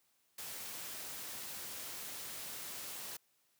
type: noise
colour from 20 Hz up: white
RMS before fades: -45 dBFS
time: 0.38-3.17 s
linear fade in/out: 5 ms
effects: white hiss -75 dBFS RMS until 3.59 s + high-pass 80 Hz 12 dB/octave